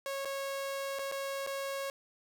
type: tone with dropouts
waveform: sawtooth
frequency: 549 Hz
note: C#5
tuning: 17 cents flat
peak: -31 dBFS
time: 0.06-1.9 s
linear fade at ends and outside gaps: 1 ms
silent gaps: 0.249-0.255 / 0.988-0.992 / 1.115-1.121 / 1.465-1.472 s
effects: none